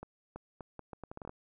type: accelerating click train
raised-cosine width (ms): 1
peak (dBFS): -29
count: 12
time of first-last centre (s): 0.03-1.294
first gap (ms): 330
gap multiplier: 0.75
effects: none